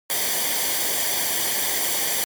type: noise with comb filter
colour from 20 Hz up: white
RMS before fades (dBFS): -23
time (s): 0.1-2.24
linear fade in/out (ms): 0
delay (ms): 0.75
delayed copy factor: -0.65
effects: MP3 96 kbps